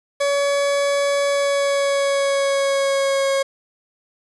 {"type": "tone with pitch glide", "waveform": "40% pulse", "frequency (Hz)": [565, 546.1], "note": ["C#5", "C#5"], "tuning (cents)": [33, -26], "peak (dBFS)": -16, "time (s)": [0.2, 3.43], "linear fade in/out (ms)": 10, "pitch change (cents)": -59, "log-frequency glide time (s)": [1.28, 3.32], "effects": ["resampled to 24000 Hz", "7-bit"]}